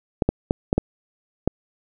clicks, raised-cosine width 2 ms, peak -4 dBFS, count 6, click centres 0.222 / 0.29 / 0.509 / 0.729 / 0.78 / 1.476 s, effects none

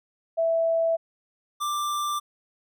sine / square tone pair in turn, 659.3 / 1180.9 Hz, E5 / D6, 0 / +9 cents, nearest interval minor seventh, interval 1009 cents, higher second, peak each -20 / -26 dBFS, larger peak first, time 0.37-0.97 / 1.6-2.2 s, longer neither, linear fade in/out 20 ms, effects none

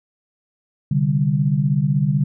sine chord, C suspended second, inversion none, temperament equal, 130.81 / 146.83 / 196 Hz, C3 / D3 / G3, 0 / 0 / 0 cents, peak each -22 / -17 / -22 dBFS, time 0.91-2.24 s, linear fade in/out 5 ms, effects none

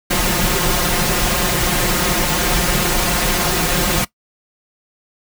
pink noise with comb filter, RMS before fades -17 dBFS, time 0.1-4.05 s, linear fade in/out 10 ms, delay 5.6 ms, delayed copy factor +0.85, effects noise-tail reverb RT60 0.1 s tail -19 dB re dry

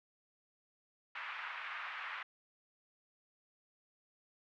pink band-pass noise, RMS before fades -44 dBFS, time 1.15-2.23 s, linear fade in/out 5 ms, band 1100 to 2500 Hz, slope 24 dB/octave, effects none

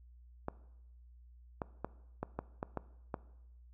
clicks, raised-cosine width 1 ms, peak -22 dBFS, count 8, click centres 0.484 / 1.618 / 1.846 / 2.23 / 2.39 / 2.629 / 2.773 / 3.142 s, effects noise-tail reverb RT60 0.9 s tail -19 dB re dry + added 60 Hz sine -55 dBFS peak until 3.73 s

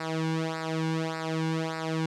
sawtooth tone with flanger, 160.9 Hz, E3, 42 cents flat, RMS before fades -30 dBFS, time 0-2.06 s, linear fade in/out 5 ms, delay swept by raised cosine 0.31 to 1.61 ms, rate 1.7 Hz, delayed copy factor -0.85, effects low-pass 6000 Hz 12 dB/octave

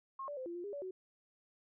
sine tone with pitch steps, 1076 / 581 / 516 / 343.6 / 350.8 / 406.4 / 571 / 373.1 Hz, C6 / D5 / C5 / F4 / F4 / G#4 / D5 / F#4, +48 / -19 / -24 / -28 / +8 / -38 / -49 / +14 cents, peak -40 dBFS, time 0.19-0.91 s, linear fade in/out 5 ms, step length 90 ms, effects none

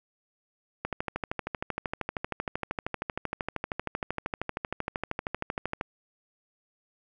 click train, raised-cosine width 0.5 ms, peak -15 dBFS, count 65, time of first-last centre 0.85-5.811 s, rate 12.9 Hz, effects none

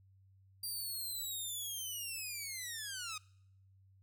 10% pulse linear sweep, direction down, 4754 to 1228 Hz, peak -32 dBFS, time 0.63-3.18 s, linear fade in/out 5 ms, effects noise-tail reverb RT60 0.8 s tail -25 dB re dry + added 96 Hz sine -62 dBFS peak until 4.02 s

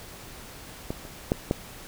clicks, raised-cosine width 2 ms, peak -16 / -28 / -8 / -9 dBFS, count 4, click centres 0.905 / 1.052 / 1.319 / 1.511 s, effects pink hiss -44 dBFS RMS until 1.87 s

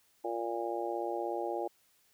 harmonic tone, 116.54 Hz, A#2, in tune, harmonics 3 / 4 / 5 / 6 / 7, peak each -37 / -40 / -39 / -42 / -38 dBFS, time 0.24-1.68 s, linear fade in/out 10 ms, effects white hiss -69 dBFS RMS until 2.13 s

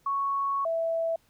sine tone pair in turn, 1108.7 / 659.2 Hz, C#6 / E5, 0 / 0 cents, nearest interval major sixth, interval 900 cents, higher first, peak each -25 dBFS, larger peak neither, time 0.06-0.65 / 0.65-1.16 s, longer first, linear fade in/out 5 ms, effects pink hiss -66 dBFS RMS until 1.29 s

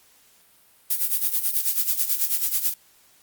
violet noise with tremolo, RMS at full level -20 dBFS, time 0.9-2.74 s, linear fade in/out 5 ms, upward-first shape sine, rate 9.2 Hz, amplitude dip 75%, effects white hiss -57 dBFS RMS until 3.22 s + Opus 48 kbps

